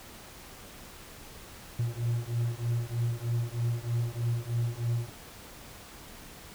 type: beating tone pair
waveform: triangle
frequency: 116.54 / 119.74 Hz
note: A#2 / A#2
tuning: 0 / +47 cents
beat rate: 3.2 Hz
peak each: -29 dBFS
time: 1.79-5.1 s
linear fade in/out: 5 ms
effects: pink hiss -48 dBFS RMS until 6.54 s